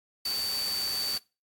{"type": "tone in noise", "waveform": "sine", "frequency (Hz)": 4566, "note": "D8", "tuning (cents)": -50, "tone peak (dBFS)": -29, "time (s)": [0.25, 1.18], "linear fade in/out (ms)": 5, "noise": "white", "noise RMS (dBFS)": -37, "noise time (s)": [0.25, 1.18], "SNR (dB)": 5, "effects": ["noise-tail reverb RT60 0.3 s tail -22 dB re dry", "AAC 64 kbps"]}